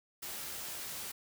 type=noise with comb filter; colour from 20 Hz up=white; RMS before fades=-42 dBFS; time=0.22-1.12 s; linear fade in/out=10 ms; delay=14 ms; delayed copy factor=+0.55; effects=none